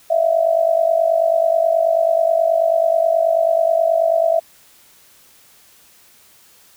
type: tone with amplitude modulation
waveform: sine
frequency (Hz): 659.3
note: E5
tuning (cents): 0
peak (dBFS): -9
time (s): 0.1-4.4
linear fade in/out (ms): 10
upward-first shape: sine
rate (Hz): 49.3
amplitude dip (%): 80
effects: white hiss -50 dBFS RMS until 6.76 s